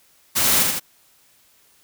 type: noise with echo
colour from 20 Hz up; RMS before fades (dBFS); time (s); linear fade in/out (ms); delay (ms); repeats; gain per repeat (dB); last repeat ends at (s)
white; -19; 0.35-0.64; 20; 80; 2; -3; 0.8
effects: white hiss -57 dBFS RMS until 1.83 s